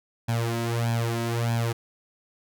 sawtooth tone with flanger, 116.54 Hz, A#2, in tune, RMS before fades -26 dBFS, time 0.28-1.73 s, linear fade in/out 10 ms, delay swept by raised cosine 1.2 to 3.1 ms, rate 1.6 Hz, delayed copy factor +0.9, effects none

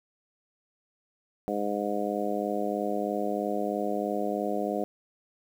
harmonic tone, 103.1 Hz, G#2, 12 cents flat, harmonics 2 / 3 / 4 / 5 / 6 / 7, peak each -34 / -34 / -34 / -34 / -34 / -34 dBFS, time 1.48-4.84 s, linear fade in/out 0 ms, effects 9-bit

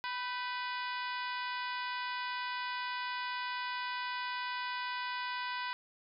harmonic tone with a mistuned harmonic, 493.9 Hz, B4, in tune, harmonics 2 / 3 / 4 / 5 / 6 / 7 / 8 / 9 / 10, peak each -38 / -42 / -44 / -46 / -48 / -49 / -50 / -51 / -52 dBFS, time 0.04-5.73 s, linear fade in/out 0 ms, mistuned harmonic 3, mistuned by +52 cents, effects none

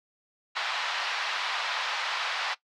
pink band-pass noise, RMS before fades -31 dBFS, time 0.55-2.55 s, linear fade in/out 20 ms, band 840 to 4400 Hz, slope 24 dB/octave, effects noise-tail reverb RT60 0.1 s tail -18 dB re dry

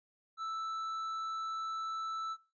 sine tone with tanh clipping, 1318.5 Hz, E6, in tune, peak -37 dBFS, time 0.37-2.37 s, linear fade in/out 50 ms, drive 7 dB, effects noise-tail reverb RT60 0.3 s tail -18 dB re dry + resampled to 16000 Hz

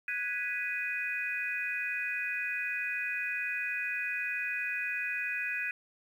sine chord, G# minor seventh, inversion third, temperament equal, 1480 / 1661.2 / 1975.5 / 2489 Hz, F#6 / G#6 / B6 / D#7, 0 / 0 / 0 / 0 cents, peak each -40 / -37 / -39 / -34 dBFS, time 0.08-5.71 s, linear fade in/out 2 ms, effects 10-bit

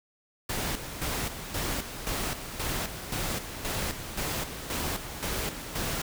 pink noise with tremolo, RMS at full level -31 dBFS, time 0.49-6.02 s, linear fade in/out 5 ms, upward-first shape square, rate 1.9 Hz, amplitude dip 60%, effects none

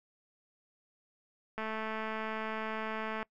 click train, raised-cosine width 0.5 ms, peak -23 dBFS, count 362, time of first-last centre 1.58-3.228 s, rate 219 Hz, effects noise-tail reverb RT60 0.1 s tail -24 dB re dry

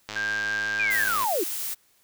click train, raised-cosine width 0.2 ms, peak -16 dBFS, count 123, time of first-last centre 0.09-1.241 s, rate 106 Hz
sine tone, 1594 Hz, G6, 28 cents sharp, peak -25 dBFS, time 0.16-1.08 s, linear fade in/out 2 ms
sine linear sweep, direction down, 2489 to 300 Hz, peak -23 dBFS, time 0.79-1.44 s, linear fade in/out 10 ms
blue noise, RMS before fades -31 dBFS, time 0.9-1.75 s, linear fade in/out 20 ms
effects white hiss -63 dBFS RMS until 2.03 s

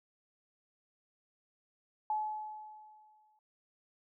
sine tone with exponential decay, 856 Hz, A5, 48 cents flat, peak -29 dBFS, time 2.1-3.39 s, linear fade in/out 2 ms, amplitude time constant 280 ms, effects none

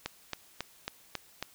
click train, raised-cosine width 0.2 ms, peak -16 dBFS, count 6, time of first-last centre 0.06-1.426 s, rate 3.66 Hz, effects white hiss -59 dBFS RMS until 1.54 s

